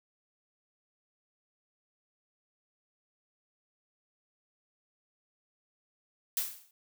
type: noise with exponential decay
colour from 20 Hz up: blue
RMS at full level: -28 dBFS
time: 6.37-6.71 s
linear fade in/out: 2 ms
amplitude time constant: 72 ms
effects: none